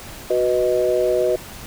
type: chord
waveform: sine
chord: B major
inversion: second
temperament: equal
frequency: 370 / 493.9 / 622.3 Hz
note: F#4 / B4 / D#5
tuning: 0 / 0 / 0 cents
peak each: -20 dBFS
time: 0.3-1.36 s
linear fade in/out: 5 ms
effects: pink hiss -37 dBFS RMS until 1.66 s